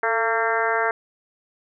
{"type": "harmonic tone with a mistuned harmonic", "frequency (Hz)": 227.6, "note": "A#3", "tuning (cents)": -41, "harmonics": [2, 3, 4, 5, 6, 7, 8, 9], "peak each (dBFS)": [-26, -26, -27, -30, -27, -26, -29, -33], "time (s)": [0.03, 0.91], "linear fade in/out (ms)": 2, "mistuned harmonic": 2, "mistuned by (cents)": -32, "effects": []}